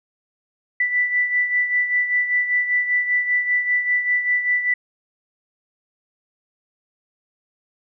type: beating tone pair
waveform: sine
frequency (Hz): 1975.5 / 1980.6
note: B6 / B6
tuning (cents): 0 / +4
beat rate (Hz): 5.1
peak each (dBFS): -18 / -25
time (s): 0.8-4.74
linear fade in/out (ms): 5
effects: none